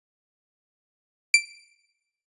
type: tone with exponential decay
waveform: sawtooth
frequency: 2350 Hz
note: D7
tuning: 1 cent sharp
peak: -5 dBFS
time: 1.34-1.43 s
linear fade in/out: 2 ms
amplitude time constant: 19 ms
effects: noise-tail reverb RT60 0.9 s tail -18 dB re dry + resampled to 24000 Hz